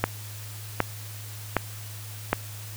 click train, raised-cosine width 0.5 ms, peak -5 dBFS, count 4, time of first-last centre 0.04-2.33 s, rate 1.31 Hz, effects added 105 Hz sine -38 dBFS peak until 2.76 s + white hiss -43 dBFS RMS until 2.76 s

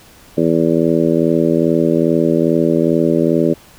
harmonic tone, 82.41 Hz, E2, in tune, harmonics 2 / 3 / 4 / 5 / 6 / 7, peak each -19 / -17 / -16 / -18 / -22 / -20 dBFS, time 0.37-3.54 s, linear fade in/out 10 ms, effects pink hiss -44 dBFS RMS until 3.78 s

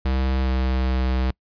square tone with pitch glide, 65.41 to 64.25 Hz, C2 to C2, 0 to -31 cents, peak -20 dBFS, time 0.05-1.31 s, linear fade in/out 5 ms, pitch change -31 cents, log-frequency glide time 0.43-0.48 s, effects noise-tail reverb RT60 0.1 s tail -26 dB re dry + resampled to 11025 Hz

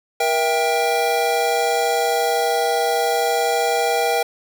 square chord, E diminished, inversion second, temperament just, 474.7 / 659.3 / 791.1 Hz, Bb4 / E5 / G5, +31 / 0 / +16 cents, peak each -22 / -24 / -21 dBFS, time 0.2-4.23 s, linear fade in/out 5 ms, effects none

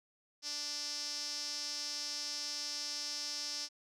sawtooth tone with band-pass filter, 293.7 Hz, D4, in tune, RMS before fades -40 dBFS, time 0.42-3.69 s, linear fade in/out 50 ms, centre 5300 Hz, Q 6.6, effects none

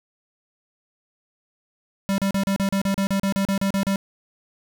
square tone bursts, 196 Hz, G3, in tune, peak -20 dBFS, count 15, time 2.09-3.959 s, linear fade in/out 0 ms, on 91 ms, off 36 ms, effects none

